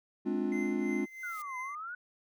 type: chord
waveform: triangle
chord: D half-diminished seventh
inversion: second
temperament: just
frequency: 211.4 / 264.3 / 293.7 / 352.4 Hz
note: Ab3 / C4 / D4 / F4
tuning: +31 / +18 / 0 / +16 cents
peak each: -33 dBFS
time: 0.25-1.06 s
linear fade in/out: 20 ms
type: tone with tremolo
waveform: triangle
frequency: 2070 Hz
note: C7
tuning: 19 cents flat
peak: -36 dBFS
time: 0.52-1.75 s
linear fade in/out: 2 ms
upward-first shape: triangle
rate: 3 Hz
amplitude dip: 80%
type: noise with exponential growth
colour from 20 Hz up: blue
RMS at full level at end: -48 dBFS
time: 0.86-1.42 s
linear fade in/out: 2 ms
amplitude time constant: 120 ms
type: exponential two-way sweep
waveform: sine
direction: down then up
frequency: 1500 to 989 to 1500 Hz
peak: -38 dBFS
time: 1.23-1.95 s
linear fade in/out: 5 ms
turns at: 1.58 s
effects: none